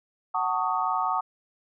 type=chord; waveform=sine; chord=D# half-diminished seventh; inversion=first; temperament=just; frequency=746.7 / 896 / 1120.1 / 1244.5 Hz; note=F#5 / A5 / C#6 / D#6; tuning=+16 / +31 / +18 / 0 cents; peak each=-29 dBFS; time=0.34-1.21 s; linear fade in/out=10 ms; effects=none